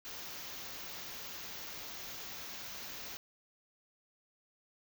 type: band-stop noise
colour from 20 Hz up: white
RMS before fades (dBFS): -45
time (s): 0.05-3.17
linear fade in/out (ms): 0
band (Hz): 6900 to 14000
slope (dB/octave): 96
effects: none